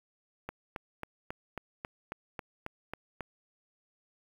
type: click train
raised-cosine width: 0.5 ms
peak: -22 dBFS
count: 11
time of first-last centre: 0.49-3.207 s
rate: 3.68 Hz
effects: 8-bit